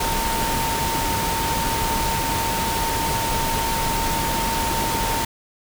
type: tone in noise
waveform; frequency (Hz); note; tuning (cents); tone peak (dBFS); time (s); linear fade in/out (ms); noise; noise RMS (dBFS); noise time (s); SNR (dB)
sine; 911; A#5; -40; -24; 0-5.25; 5; pink; -24; 0-5.25; -3
effects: none